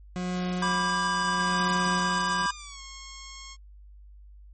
40% pulse tone with tremolo, 180.7 Hz, F#3, 41 cents flat, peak -26 dBFS, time 0.16-2.46 s, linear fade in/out 0 ms, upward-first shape sine, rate 0.78 Hz, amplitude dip 55%
square chord, G major, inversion first, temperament equal with one note detuned, 987.8 / 1174.7 / 1608.3 Hz, B5 / D6 / G6, 0 / 0 / +44 cents, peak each -29 / -31 / -30 dBFS, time 0.62-2.51 s, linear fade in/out 5 ms
5% pulse tone with pitch glide, 1244.5 to 1083.4 Hz, D#6 to C#6, 0 to -40 cents, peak -28 dBFS, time 1.48-3.57 s, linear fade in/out 50 ms, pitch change -240 cents, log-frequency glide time 2.48-2.81 s
effects added 50 Hz sine -46 dBFS peak until 4.53 s + MP3 32 kbps

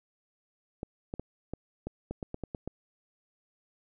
clicks, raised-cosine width 2 ms, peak -22 dBFS, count 11, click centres 0.831 / 1.139 / 1.196 / 1.536 / 1.87 / 2.11 / 2.228 / 2.344 / 2.437 / 2.548 / 2.676 s, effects none

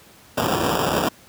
violet noise with sample-and-hold, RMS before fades -21 dBFS, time 0.37-1.09 s, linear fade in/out 10 ms, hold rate 2100 Hz, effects pink hiss -49 dBFS RMS until 1.28 s + high-pass 80 Hz 12 dB/octave

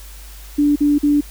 sine tone bursts, 291.7 Hz, D4, 12 cents flat, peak -11 dBFS, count 3, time 0.58-1.21 s, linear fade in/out 10 ms, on 180 ms, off 45 ms, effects added 50 Hz sine -35 dBFS peak until 1.3 s + white hiss -42 dBFS RMS until 1.3 s

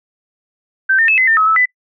sine tone with pitch steps, 1554 / 1814 / 2605 / 2039 / 1803 / 1281 / 1308 / 1997 Hz, G6 / A#6 / E7 / C7 / A6 / E6 / E6 / B6, -16 / -48 / -21 / -45 / +42 / -50 / -14 / +19 cents, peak -9 dBFS, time 0.89-1.658 s, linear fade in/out 10 ms, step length 96 ms, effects noise-tail reverb RT60 0.1 s tail -25 dB re dry

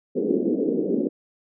white band-pass noise, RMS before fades -23 dBFS, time 0.15-1.09 s, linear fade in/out 20 ms, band 200 to 460 Hz, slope 48 dB/octave, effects none

